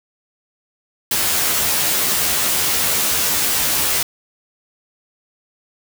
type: noise with comb filter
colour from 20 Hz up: white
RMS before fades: -18 dBFS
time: 1.11-4.03 s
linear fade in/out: 5 ms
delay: 13 ms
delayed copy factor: +0.95
effects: none